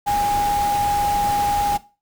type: tone in noise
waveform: sine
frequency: 819 Hz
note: G#5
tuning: 24 cents flat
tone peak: -17 dBFS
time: 0.06-1.78 s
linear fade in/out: 20 ms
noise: pink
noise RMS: -29 dBFS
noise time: 0.06-1.78 s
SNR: +9 dB
effects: noise-tail reverb RT60 0.3 s tail -17 dB re dry

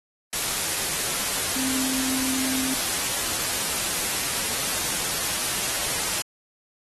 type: tone in noise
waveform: sine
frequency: 261.6 Hz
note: C4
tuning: in tune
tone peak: -29 dBFS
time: 1.56-2.74 s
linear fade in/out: 2 ms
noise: white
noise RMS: -26 dBFS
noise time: 0.33-6.22 s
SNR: -6 dB
effects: AAC 32 kbps

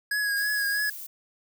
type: tone with vibrato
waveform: square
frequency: 1661.2 Hz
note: G#6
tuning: in tune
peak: -25 dBFS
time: 0.11-0.9 s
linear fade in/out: 5 ms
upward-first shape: triangle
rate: 3.1 Hz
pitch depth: 37 cents each way
type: noise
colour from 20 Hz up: violet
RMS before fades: -39 dBFS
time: 0.36-1.07 s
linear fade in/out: 10 ms
effects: none

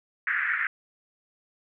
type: band-pass noise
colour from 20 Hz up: pink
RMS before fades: -27 dBFS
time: 0.27-0.67 s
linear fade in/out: 2 ms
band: 1500 to 2000 Hz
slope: 48 dB/octave
effects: none

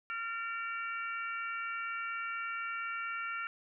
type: harmonic tone with a mistuned harmonic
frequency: 460 Hz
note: A#4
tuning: 23 cents flat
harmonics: 3 / 4 / 5 / 6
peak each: -37 / -45 / -42 / -46 dBFS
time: 0.1-3.47 s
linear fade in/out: 0 ms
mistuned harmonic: 4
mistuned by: -34 cents
effects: none

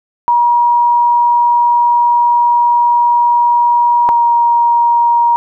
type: tone pair in turn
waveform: sine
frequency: 955 / 944.6 Hz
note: A#5 / A#5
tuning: +42 / +23 cents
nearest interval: unison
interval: 19 cents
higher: first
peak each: -7 dBFS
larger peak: neither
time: 0.28-4.09 / 4.09-5.36 s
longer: first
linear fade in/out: 0 ms
effects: none

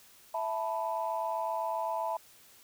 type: chord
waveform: sine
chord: E suspended fourth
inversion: none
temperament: equal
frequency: 659.3 / 880 / 987.8 Hz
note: E5 / A5 / B5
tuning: 0 / 0 / 0 cents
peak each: -34 / -34 / -35 dBFS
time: 0.34-2.17 s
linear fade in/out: 5 ms
effects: tanh soft clip ceiling -21 dBFS + white hiss -58 dBFS RMS until 2.63 s

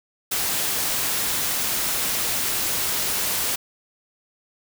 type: noise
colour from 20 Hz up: white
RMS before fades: -24 dBFS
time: 0.31-3.56 s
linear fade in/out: 10 ms
effects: none

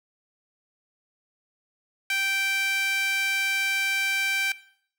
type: tone with high-pass filter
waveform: sawtooth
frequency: 781 Hz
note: G5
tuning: 7 cents flat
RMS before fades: -26 dBFS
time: 2.1-4.52 s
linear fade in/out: 2 ms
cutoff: 2000 Hz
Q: 5.5
effects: noise-tail reverb RT60 0.6 s tail -18 dB re dry

